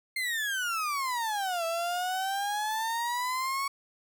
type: exponential two-way sweep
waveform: 35% pulse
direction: down then up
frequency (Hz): 2120 to 657 to 1117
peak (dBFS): -27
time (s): 0.16-3.68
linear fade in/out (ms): 5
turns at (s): 1.65
effects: none